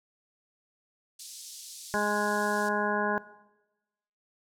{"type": "band-pass noise", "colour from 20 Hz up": "pink", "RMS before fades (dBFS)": -45, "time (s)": [1.19, 2.69], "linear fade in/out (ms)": 5, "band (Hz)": [4300, 11000], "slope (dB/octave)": 24}
{"type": "harmonic tone", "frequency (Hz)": 207.7, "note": "G#3", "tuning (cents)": 0, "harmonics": [1, 2, 3, 4, 5, 7, 8], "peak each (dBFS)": [-33, -33, -33, -33, -33, -33, -33], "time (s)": [1.94, 3.18], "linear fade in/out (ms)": 0}
{"effects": ["noise-tail reverb RT60 1.0 s tail -18 dB re dry"]}